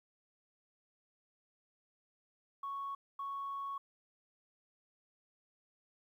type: tone bursts at uneven times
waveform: sine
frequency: 1108.7 Hz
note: C#6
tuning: in tune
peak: -37 dBFS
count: 2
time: 2.63-2.95 / 3.19-3.78 s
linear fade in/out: 5 ms
effects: tanh soft clip ceiling -34 dBFS + 12-bit